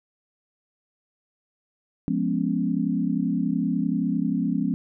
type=chord; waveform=sine; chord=C# dominant seventh; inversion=first; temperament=equal; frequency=174.61 / 207.7 / 246.9 / 277.2 Hz; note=E#3 / G#3 / B3 / C#4; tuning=0 / 0 / 0 / 0 cents; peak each=-27 dBFS; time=2.08-4.74 s; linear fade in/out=0 ms; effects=none